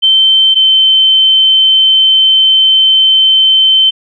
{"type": "tone pair in turn", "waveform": "sine", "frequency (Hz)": [3100, 3086], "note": ["G7", "G7"], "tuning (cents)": [-20, -28], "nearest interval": "unison", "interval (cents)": 8, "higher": "first", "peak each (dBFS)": -4, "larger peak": "neither", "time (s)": [[0.02, 0.55], [0.55, 3.91]], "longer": "second", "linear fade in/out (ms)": 20, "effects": []}